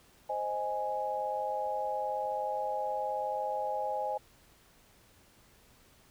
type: chord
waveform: sine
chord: Ab major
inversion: first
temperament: equal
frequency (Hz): 523.3 / 622.3 / 830.6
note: C5 / Eb5 / Ab5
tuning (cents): 0 / 0 / 0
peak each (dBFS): -37 / -37 / -33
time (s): 0.29-4.18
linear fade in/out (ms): 10
effects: pink hiss -62 dBFS RMS until 6.1 s